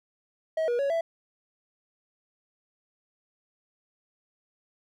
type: tone with pitch steps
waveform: triangle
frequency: 639 / 480 / 558 / 663 Hz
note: D#5 / B4 / C#5 / E5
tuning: +46 / -49 / +11 / +10 cents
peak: -22 dBFS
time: 0.57-1.01 s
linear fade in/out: 5 ms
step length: 110 ms
effects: none